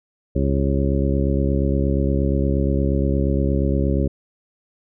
harmonic tone, 68.5 Hz, C#2, 20 cents flat, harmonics 1 / 2 / 3 / 4 / 5 / 6 / 8, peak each -20 / -23 / -25 / -26 / -27 / -28 / -29 dBFS, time 0.35-4.08 s, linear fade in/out 10 ms, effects none

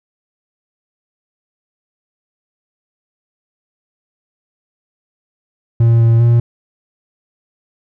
triangle tone with pitch steps, 116 / 115.2 / 118 Hz, A#2 / A#2 / A#2, -8 / -20 / +22 cents, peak -5 dBFS, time 5.8-6.4 s, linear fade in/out 5 ms, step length 200 ms, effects none

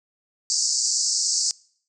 pink band-pass noise, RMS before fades -23 dBFS, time 0.5-1.51 s, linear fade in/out 0 ms, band 4600 to 8000 Hz, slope 96 dB/octave, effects noise-tail reverb RT60 0.6 s tail -25 dB re dry

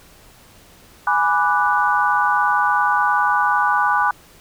sine chord, G# half-diminished seventh, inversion none, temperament equal, 830.6 / 987.8 / 1174.7 / 1480 Hz, G#5 / B5 / D6 / F#6, 0 / 0 / 0 / 0 cents, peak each -20 dBFS, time 1.07-4.11 s, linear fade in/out 2 ms, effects pink hiss -48 dBFS RMS until 4.4 s

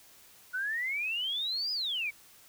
sine exponential two-way sweep, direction up then down, 1456 to 5030 to 2214 Hz, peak -30 dBFS, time 0.53-2.11 s, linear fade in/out 20 ms, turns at 1.72 s, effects white hiss -57 dBFS RMS until 2.48 s

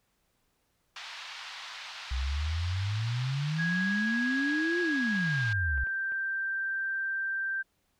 white band-pass noise, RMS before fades -43 dBFS, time 0.96-5.53 s, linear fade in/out 2 ms, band 830 to 4400 Hz, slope 24 dB/octave
sine exponential two-way sweep, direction up then down, 61.4 to 357.6 to 61.4 Hz, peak -28 dBFS, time 2.11-5.84 s, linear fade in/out 5 ms, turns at 4.81 s
sine tone with pitch glide, 1655 to 1570.3 Hz, G#6 to G6, -6 to +3 cents, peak -29 dBFS, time 3.58-7.63 s, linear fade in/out 20 ms, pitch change -91 cents, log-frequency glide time 5.14-5.73 s
clicks, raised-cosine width 0.5 ms, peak -35 dBFS, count 6, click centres 4.396 / 5.15 / 5.276 / 5.777 / 5.87 / 6.121 s
effects pink hiss -74 dBFS RMS until 7.99 s

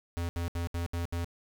square tone bursts, 85.6 Hz, F2, 34 cents flat, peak -31 dBFS, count 6, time 0.17-1.245 s, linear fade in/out 0 ms, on 120 ms, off 71 ms, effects 10-bit

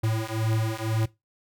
square beating tone pair, 110 / 112 Hz, A2 / A2, 0 / +31 cents, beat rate 2 Hz, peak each -28 dBFS, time 0.03-1.06 s, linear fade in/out 10 ms, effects noise-tail reverb RT60 0.2 s tail -19 dB re dry

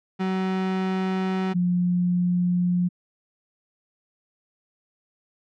35% pulse / sine tone pair in turn, 188.3 / 177.73 Hz, F#3 / F3, +31 / +31 cents, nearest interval minor second, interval 100 cents, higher first, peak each -21 / -19 dBFS, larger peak second, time 0.19-1.54 / 1.54-2.89 s, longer neither, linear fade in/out 20 ms, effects low-pass 3000 Hz 12 dB/octave

